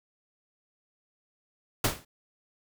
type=noise with exponential decay; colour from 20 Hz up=pink; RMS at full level=-21 dBFS; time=1.84-2.05 s; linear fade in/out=5 ms; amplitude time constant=45 ms; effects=none